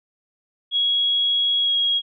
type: tone with pitch glide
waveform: sine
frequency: 3322 to 3293 Hz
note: G#7 to G#7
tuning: 0 to -15 cents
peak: -17 dBFS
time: 0.71-2.02 s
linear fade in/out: 50 ms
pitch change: -15 cents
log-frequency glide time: 1.6-1.75 s
effects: none